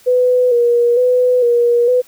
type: tone with vibrato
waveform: sine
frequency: 488 Hz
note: B4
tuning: 21 cents flat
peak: -9 dBFS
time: 0.06-2.02 s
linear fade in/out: 20 ms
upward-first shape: square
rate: 1.1 Hz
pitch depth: 40 cents each way
effects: white hiss -47 dBFS RMS until 2.07 s